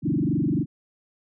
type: tone with frequency modulation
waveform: sine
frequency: 225.9 Hz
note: A3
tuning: 46 cents sharp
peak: -20 dBFS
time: 0.02-0.66 s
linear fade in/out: 50 ms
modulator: 23.4 Hz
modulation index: 4.1
effects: none